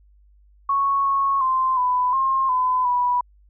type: tone with pitch steps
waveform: sine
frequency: 1106 / 1100 / 1042 / 998 / 1066 / 1011 / 982 Hz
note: C#6 / C#6 / C6 / B5 / C6 / B5 / B5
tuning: -4 / -14 / -7 / +18 / +32 / +40 / -10 cents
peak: -17 dBFS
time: 0.69-3.21 s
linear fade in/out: 5 ms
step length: 360 ms
effects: added 50 Hz sine -51 dBFS peak until 3.49 s